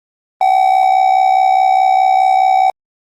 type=tone with amplitude modulation; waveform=triangle; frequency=759 Hz; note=F#5; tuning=44 cents sharp; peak=-3 dBFS; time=0.41-2.7 s; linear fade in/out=2 ms; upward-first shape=sine; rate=64.8 Hz; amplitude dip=70%; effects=Opus 24 kbps